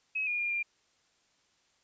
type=tone with pitch steps; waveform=sine; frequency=2557 / 2430 / 2409 / 2392 Hz; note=D#7 / D#7 / D7 / D7; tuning=+47 / -42 / +43 / +31 cents; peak=-29 dBFS; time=0.15-0.63 s; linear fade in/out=10 ms; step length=120 ms; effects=white hiss -70 dBFS RMS until 1.83 s + resampled to 16000 Hz